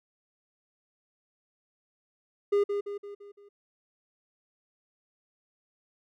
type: tone with echo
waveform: triangle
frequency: 406.1 Hz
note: G#4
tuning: 39 cents flat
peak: -19 dBFS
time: 2.52-2.64 s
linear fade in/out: 10 ms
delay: 170 ms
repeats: 5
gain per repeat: -6 dB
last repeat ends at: 3.49 s
effects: none